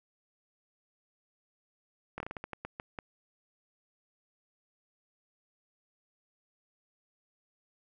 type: slowing click train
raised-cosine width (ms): 0.5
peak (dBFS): -23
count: 11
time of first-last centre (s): 2.18-2.988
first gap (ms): 22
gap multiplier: 1.27
effects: none